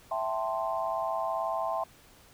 sine chord, A minor seventh, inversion second, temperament equal with one note detuned, 659.3 / 777.7 / 880 / 1046.5 Hz, E5 / G5 / A5 / C6, 0 / -14 / 0 / 0 cents, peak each -32 / -35 / -36 / -34 dBFS, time 0.11-1.84 s, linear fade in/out 5 ms, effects pink hiss -57 dBFS RMS until 2.33 s

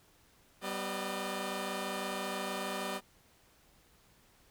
10% pulse tone cluster, 193.6 / 248.5 / 607 Hz, G3 / B3 / D#5, -21 / +11 / -43 cents, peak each -30 / -33 / -32 dBFS, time 0.61-3.01 s, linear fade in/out 50 ms, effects pink hiss -65 dBFS RMS until 4.5 s

